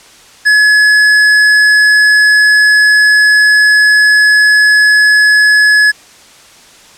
sine tone with tanh clipping, 1698 Hz, G#6, 38 cents sharp, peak -6 dBFS, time 0.45-5.92 s, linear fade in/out 20 ms, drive 15 dB, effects white hiss -39 dBFS RMS until 6.97 s + low-pass 8000 Hz 12 dB/octave

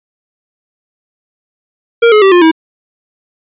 square tone with pitch steps, 466.2 / 425 / 387.5 / 353.3 / 322.1 Hz, A#4 / G#4 / G4 / F4 / E4, 0 / +40 / -20 / +20 / -40 cents, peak -4 dBFS, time 2.02-2.515 s, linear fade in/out 10 ms, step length 99 ms, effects resampled to 8000 Hz

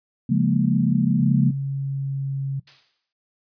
sine chord, Bb minor seventh, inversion first, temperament equal, 138.59 / 174.61 / 207.7 / 233.1 Hz, Db3 / F3 / Ab3 / Bb3, 0 / 0 / 0 / 0 cents, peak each -22 dBFS, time 0.29-1.51 s, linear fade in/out 10 ms
sine tone with pitch glide, 137.9 to 136.87 Hz, C#3 to C#3, -9 to -22 cents, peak -23 dBFS, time 1.19-2.6 s, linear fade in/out 10 ms, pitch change -13 cents, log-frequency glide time 1.4-2.46 s
blue noise with exponential decay, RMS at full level -37 dBFS, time 2.67-3.13 s, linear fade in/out 5 ms, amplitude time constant 100 ms
effects noise-tail reverb RT60 0.4 s tail -23 dB re dry + resampled to 11025 Hz

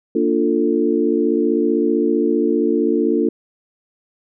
sine chord, Bb major seventh, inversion none, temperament equal with one note detuned, 233.1 / 293.7 / 349.2 / 444.3 Hz, Bb3 / D4 / F4 / A4, 0 / 0 / 0 / +17 cents, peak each -21 / -19 / -19 / -20 dBFS, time 0.15-3.29 s, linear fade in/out 5 ms, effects none

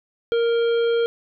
harmonic tone with a mistuned harmonic, 465.8 Hz, A#4, 1 cent flat, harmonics 1 / 3 / 5 / 7 / 9, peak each -17 / -31 / -41 / -34 / -48 dBFS, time 0.32-1.06 s, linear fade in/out 0 ms, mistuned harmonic 7, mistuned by -24 cents, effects none

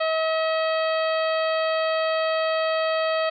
harmonic tone, 640 Hz, D#5, 49 cents sharp, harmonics 1 / 2 / 3 / 4 / 5 / 6 / 7, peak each -22 / -28 / -32 / -34 / -36 / -38 / -39 dBFS, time 0-3.3 s, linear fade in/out 10 ms, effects none

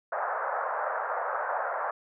pink band-pass noise, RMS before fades -31 dBFS, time 0.12-1.91 s, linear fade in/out 5 ms, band 540 to 1600 Hz, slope 48 dB/octave, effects none

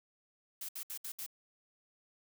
blue noise bursts, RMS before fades -42 dBFS, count 5, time 0.61-1.264 s, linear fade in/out 5 ms, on 78 ms, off 66 ms, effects none

